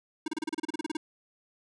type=tone bursts; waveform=square; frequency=313.8 Hz; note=D#4; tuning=15 cents sharp; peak=-30 dBFS; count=14; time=0.26-0.97 s; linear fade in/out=5 ms; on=21 ms; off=32 ms; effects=resampled to 22050 Hz